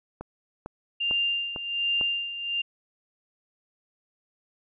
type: click train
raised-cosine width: 1 ms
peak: -22 dBFS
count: 5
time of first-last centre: 0.21-2.012 s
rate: 2.22 Hz
type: tone with tremolo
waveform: sine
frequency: 2794 Hz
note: F7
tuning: in tune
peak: -22 dBFS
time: 1-2.62 s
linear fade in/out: 10 ms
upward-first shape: sine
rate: 1.3 Hz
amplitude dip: 70%
effects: none